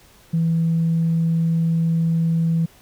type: tone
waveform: sine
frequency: 164.81 Hz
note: E3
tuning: in tune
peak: -15 dBFS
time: 0.33-2.66 s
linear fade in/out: 10 ms
effects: tanh soft clip ceiling -12 dBFS + pink hiss -51 dBFS RMS until 2.81 s